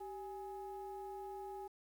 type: ring-modulated tone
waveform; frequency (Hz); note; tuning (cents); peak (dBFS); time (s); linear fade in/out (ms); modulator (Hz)
triangle; 220; A3; 0; -39; 0-1.68; 10; 607
effects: 11-bit